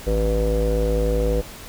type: tone with low-pass filter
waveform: square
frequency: 54.4 Hz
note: A1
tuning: 19 cents flat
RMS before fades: -20 dBFS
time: 0.06-1.42 s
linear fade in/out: 20 ms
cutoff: 500 Hz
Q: 7.2
effects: pink hiss -39 dBFS RMS until 1.68 s